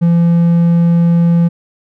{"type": "tone", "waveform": "triangle", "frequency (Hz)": 170, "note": "F3", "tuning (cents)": -46, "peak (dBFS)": -5, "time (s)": [0.01, 1.49], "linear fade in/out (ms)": 20, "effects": []}